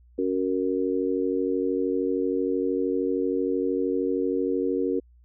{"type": "harmonic tone", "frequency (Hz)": 93, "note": "F#2", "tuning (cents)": 9, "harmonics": [3, 4, 5], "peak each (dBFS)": [-27, -27, -27], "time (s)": [0.18, 5], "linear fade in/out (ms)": 10, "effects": ["added 60 Hz sine -52 dBFS peak until 5.24 s"]}